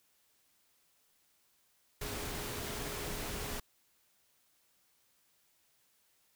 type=tone in noise; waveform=sine; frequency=415.3 Hz; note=G#4; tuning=in tune; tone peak=-48 dBFS; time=2.01-3.6 s; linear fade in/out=5 ms; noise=pink; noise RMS=-40 dBFS; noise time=2.01-3.6 s; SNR=-11 dB; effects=white hiss -72 dBFS RMS until 6.35 s